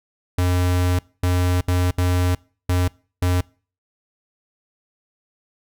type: tone bursts at uneven times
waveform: square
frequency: 90 Hz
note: F#2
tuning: 47 cents flat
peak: -17 dBFS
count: 6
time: 0.38-0.99 / 1.23-1.61 / 1.68-1.91 / 1.98-2.35 / 2.69-2.88 / 3.22-3.41 s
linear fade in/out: 5 ms
effects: noise-tail reverb RT60 0.4 s tail -24 dB re dry